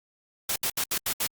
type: noise bursts at uneven times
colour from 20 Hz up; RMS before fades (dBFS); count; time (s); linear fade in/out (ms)
white; -27; 6; 0.49-0.56 / 0.63-0.7 / 0.77-0.84 / 0.91-0.98 / 1.06-1.13 / 1.2-1.27; 5
effects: Opus 48 kbps